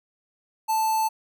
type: tone with notch filter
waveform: square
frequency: 880 Hz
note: A5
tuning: in tune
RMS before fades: -23 dBFS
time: 0.68-1.09 s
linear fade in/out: 20 ms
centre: 3100 Hz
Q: 0.92
effects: none